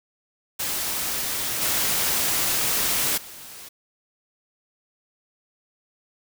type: noise with level steps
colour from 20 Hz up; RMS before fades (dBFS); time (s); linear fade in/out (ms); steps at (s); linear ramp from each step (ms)
white; -27 / -23 / -41; 0.59-3.69; 10; 1.61 / 3.17; 10
effects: none